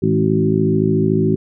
harmonic tone with a mistuned harmonic, 53.7 Hz, A1, 41 cents flat, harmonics 2 / 3 / 4 / 5 / 6 / 7, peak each -22 / -18 / -20 / -22 / -22 / -18 dBFS, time 0.02-1.36 s, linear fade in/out 10 ms, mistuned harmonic 4, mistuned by -30 cents, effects none

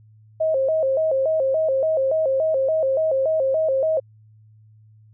sine tone with vibrato, 582 Hz, D5, 16 cents flat, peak -17 dBFS, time 0.4-4 s, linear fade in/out 10 ms, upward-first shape square, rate 3.5 Hz, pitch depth 150 cents each way, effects added 108 Hz sine -48 dBFS peak until 5.13 s

